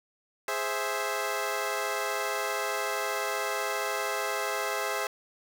15% pulse chord, Ab augmented, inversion none, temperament equal, 415.3 / 523.3 / 659.3 Hz, Ab4 / C5 / E5, 0 / 0 / 0 cents, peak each -27 dBFS, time 0.48-5.07 s, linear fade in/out 2 ms, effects none

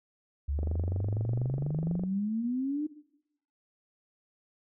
sine exponential sweep, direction up, 69.3 to 307.8 Hz, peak -28 dBFS, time 0.48-2.87 s, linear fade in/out 10 ms
click train, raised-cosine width 2 ms, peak -24 dBFS, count 36, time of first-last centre 0.59-2.036 s, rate 24.2 Hz
effects noise-tail reverb RT60 0.8 s tail -18 dB re dry

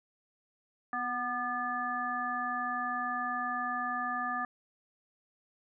harmonic tone with a mistuned harmonic, 246.9 Hz, B3, in tune, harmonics 1 / 3 / 5 / 7, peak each -42 / -37 / -34 / -37 dBFS, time 0.93-4.45 s, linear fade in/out 2 ms, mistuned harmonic 5, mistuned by -38 cents, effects none

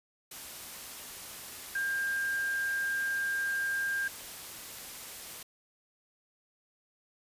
sine tone in noise, 1600 Hz, G6, 35 cents sharp, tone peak -29 dBFS, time 1.75-4.08 s, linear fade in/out 5 ms, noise white, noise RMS -44 dBFS, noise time 0.31-5.43 s, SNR +12 dB, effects resampled to 32000 Hz

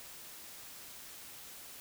silence, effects white hiss -50 dBFS RMS until 1.8 s

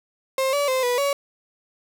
35% pulse tone with pitch steps, 530 / 573 / 519 / 490.3 / 563 Hz, C5 / D5 / C5 / B4 / C#5, +22 / -43 / -14 / -13 / +27 cents, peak -18 dBFS, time 0.38-1.13 s, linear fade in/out 2 ms, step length 150 ms, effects none

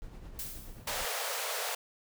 brown noise with tremolo, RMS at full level -44 dBFS, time 0.02-1.05 s, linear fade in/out 0 ms, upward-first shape triangle, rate 9.4 Hz, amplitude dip 50%
blue noise with exponential decay, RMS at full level -37 dBFS, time 0.39-1.04 s, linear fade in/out 1 ms, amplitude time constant 140 ms
pink high-pass noise, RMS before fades -35 dBFS, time 0.87-1.75 s, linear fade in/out 5 ms, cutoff 440 Hz, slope 96 dB/octave
effects none

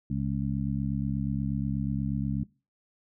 harmonic tone, 68.3 Hz, C#2, 25 cents flat, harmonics 1 / 2 / 3 / 4, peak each -36 / -30 / -31 / -36 dBFS, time 0.1-2.44 s, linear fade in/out 5 ms, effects noise-tail reverb RT60 0.3 s tail -20 dB re dry

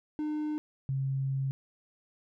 triangle / sine tone pair in turn, 303.1 / 135.02 Hz, D#4 / C#3, -45 / -45 cents, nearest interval octave + major second, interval 1400 cents, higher first, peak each -28 dBFS, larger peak neither, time 0.19-0.58 / 0.89-1.51 s, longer second, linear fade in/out 0 ms, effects none

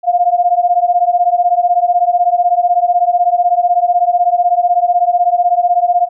sine beating tone pair, 698.5 / 714.5 Hz, F5 / F5, 0 / +39 cents, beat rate 16 Hz, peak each -12 dBFS, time 0.03-6.09 s, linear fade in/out 50 ms, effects none

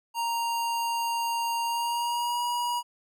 square tone with pitch glide, 932.3 to 962.4 Hz, A#5 to B5, 0 to -45 cents, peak -27 dBFS, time 0.14-2.83 s, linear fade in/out 50 ms, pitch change +55 cents, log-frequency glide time 1.64-2.42 s, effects none

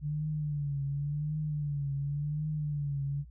sine tone with vibrato, 146.3 Hz, D3, 6 cents flat, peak -30 dBFS, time 0.01-3.25 s, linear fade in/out 50 ms, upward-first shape triangle, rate 0.91 Hz, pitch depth 96 cents each way, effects added 60 Hz sine -48 dBFS peak until 3.3 s

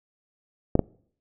clicks, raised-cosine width 2 ms, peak -5 dBFS, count 2, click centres 0.754 / 0.793 s, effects noise-tail reverb RT60 0.6 s tail -26 dB re dry

